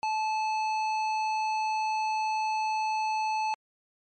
sine tone with hard clipping, 869 Hz, A5, 22 cents flat, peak -28 dBFS, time 0.03-3.54 s, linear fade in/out 0 ms, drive 11 dB, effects MP3 48 kbps

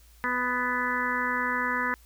harmonic tone, 248.4 Hz, B3, 10 cents sharp, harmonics 1 / 2 / 4 / 5 / 6 / 7 / 8, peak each -35 / -38 / -31 / -34 / -33 / -30 / -34 dBFS, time 0.24-1.94 s, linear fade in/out 0 ms, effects added 57 Hz sine -53 dBFS peak until 2.05 s + white hiss -60 dBFS RMS until 2.05 s

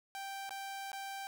sawtooth tone with dropouts, 784 Hz, G5, in tune, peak -37 dBFS, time 0.15-1.27 s, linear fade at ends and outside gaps 0 ms, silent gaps 0.493-0.507 / 0.918-0.931 s, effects none

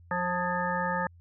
harmonic tone with a mistuned harmonic, 177.6 Hz, F3, 29 cents sharp, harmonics 1 / 3 / 5 / 7 / 9 / 10, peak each -34 / -34 / -31 / -34 / -36 / -36 dBFS, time 0.11-1.07 s, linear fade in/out 2 ms, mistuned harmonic 9, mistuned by +59 cents, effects added 86 Hz sine -51 dBFS peak until 1.2 s

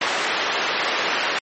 white band-pass noise, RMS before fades -23 dBFS, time 0.01-1.39 s, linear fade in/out 5 ms, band 380 to 2500 Hz, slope 12 dB/octave, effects MP3 32 kbps

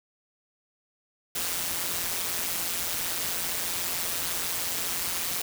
white noise with amplitude modulation, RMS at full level -27 dBFS, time 1.35-5.42 s, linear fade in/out 5 ms, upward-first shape sine, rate 174 Hz, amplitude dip 70%, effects none

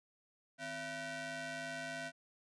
sawtooth ring-modulated tone, 415.4 Hz, G#4, in tune, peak -34 dBFS, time 0.58-2.12 s, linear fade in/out 50 ms, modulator 1090 Hz, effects resampled to 22050 Hz

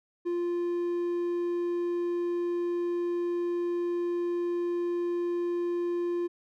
triangle tone, 348.2 Hz, F4, 5 cents flat, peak -25 dBFS, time 0.25-6.28 s, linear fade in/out 20 ms, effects none

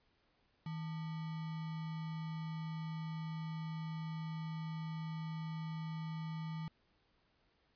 sine tone with sample-and-hold, 160 Hz, D#3, 49 cents sharp, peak -39 dBFS, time 0.66-6.68 s, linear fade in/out 2 ms, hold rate 1050 Hz, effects pink hiss -75 dBFS RMS until 7.75 s + resampled to 11025 Hz

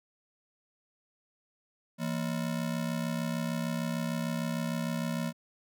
square ring-modulated tone, 199.4 Hz, G3, 30 cents sharp, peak -28 dBFS, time 1.98-5.33 s, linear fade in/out 50 ms, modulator 33.3 Hz, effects none

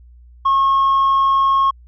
triangle tone with tanh clipping, 1087 Hz, C#6, 34 cents flat, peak -12 dBFS, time 0.45-1.71 s, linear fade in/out 10 ms, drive 6 dB, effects added 60 Hz sine -41 dBFS peak until 1.87 s

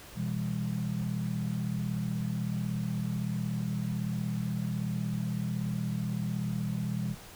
sine chord, E minor, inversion second, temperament equal with one note detuned, 123.47 / 164.81 / 201 Hz, B2 / E3 / G3, 0 / 0 / +44 cents, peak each -34 dBFS, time 0.15-7.16 s, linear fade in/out 50 ms, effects pink hiss -49 dBFS RMS until 7.35 s

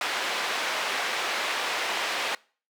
white band-pass noise, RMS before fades -29 dBFS, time 0.01-2.35 s, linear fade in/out 2 ms, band 490 to 2800 Hz, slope 12 dB/octave, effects noise-tail reverb RT60 0.4 s tail -24 dB re dry

